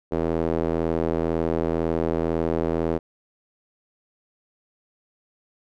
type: tone with band-pass filter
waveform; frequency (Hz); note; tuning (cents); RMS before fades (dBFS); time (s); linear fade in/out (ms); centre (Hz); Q
square; 41; E1; -9; -24; 0.11-2.99; 20; 430; 1.6
effects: none